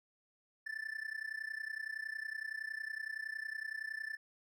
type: tone with amplitude modulation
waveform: triangle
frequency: 1760 Hz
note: A6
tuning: in tune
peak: -34 dBFS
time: 0.66-4.17 s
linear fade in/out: 10 ms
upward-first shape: sine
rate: 30.8 Hz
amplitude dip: 90%
effects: none